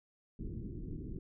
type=low-pass noise; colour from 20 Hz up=pink; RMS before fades=-42 dBFS; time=0.39-1.19 s; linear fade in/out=5 ms; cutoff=370 Hz; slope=48 dB/octave; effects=none